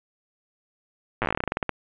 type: slowing click train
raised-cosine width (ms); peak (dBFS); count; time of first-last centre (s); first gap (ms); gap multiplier
0.5; -9; 18; 1.22-1.693; 8; 1.14
effects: resampled to 8000 Hz + 7-bit